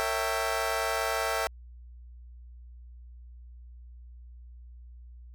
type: chord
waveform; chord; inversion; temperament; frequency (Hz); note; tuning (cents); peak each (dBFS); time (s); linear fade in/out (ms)
20% pulse; A# diminished seventh; none; equal with one note detuned; 455.3 / 554.4 / 659.3 / 784; A#4 / C#5 / E5 / G5; -41 / 0 / 0 / 0; -29 / -30 / -26 / -29; 0-1.47; 0
effects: added 60 Hz sine -45 dBFS peak until 5.34 s